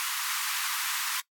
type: high-pass noise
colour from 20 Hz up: pink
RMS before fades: -31 dBFS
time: 0-1.2 s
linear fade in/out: 0 ms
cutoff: 1000 Hz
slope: 48 dB/octave
effects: noise-tail reverb RT60 0.1 s tail -18 dB re dry + AAC 64 kbps